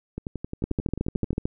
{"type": "two click trains", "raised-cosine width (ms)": 3, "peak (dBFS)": [-12, -18], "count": [12, 14], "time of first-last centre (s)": [[0.64, 1.455], [0.18, 1.33]], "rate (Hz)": [13.5, 11.3], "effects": []}